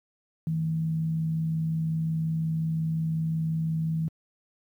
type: tone with frequency modulation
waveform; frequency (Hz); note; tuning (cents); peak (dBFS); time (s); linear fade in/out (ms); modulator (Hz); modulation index
sine; 160.4; E3; -47; -24; 0.47-4.08; 0; 65.6; 0.21
effects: high-pass 100 Hz 12 dB/octave + 10-bit